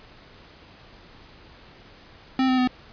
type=tone with pitch steps; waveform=square; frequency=261.7 / 257.1 / 252.5 Hz; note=C4 / C4 / B3; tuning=0 / -30 / +39 cents; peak=-19 dBFS; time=2.39-2.675 s; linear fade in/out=2 ms; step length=95 ms; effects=pink hiss -49 dBFS RMS until 2.92 s + resampled to 11025 Hz